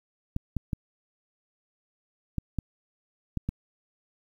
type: clicks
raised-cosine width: 5 ms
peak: -16 dBFS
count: 7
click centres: 0.364 / 0.567 / 0.732 / 2.383 / 2.587 / 3.373 / 3.49 s
effects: 9-bit